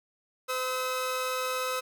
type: tone pair together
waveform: sawtooth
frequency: 511 / 1286 Hz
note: C5 / E6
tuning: -41 / -43 cents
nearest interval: octave + major third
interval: 1598 cents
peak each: -28 dBFS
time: 0.48-1.81 s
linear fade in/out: 20 ms
effects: none